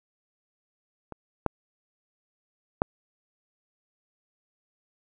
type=clicks; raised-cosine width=1 ms; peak=-24 / -9 / -7 dBFS; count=3; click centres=1.123 / 1.463 / 2.819 s; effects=none